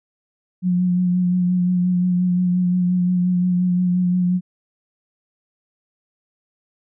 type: tone with vibrato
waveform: sine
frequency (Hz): 179.8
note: F#3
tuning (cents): -49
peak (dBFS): -15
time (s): 0.62-4.41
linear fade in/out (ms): 50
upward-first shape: sine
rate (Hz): 5.7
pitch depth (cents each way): 23
effects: none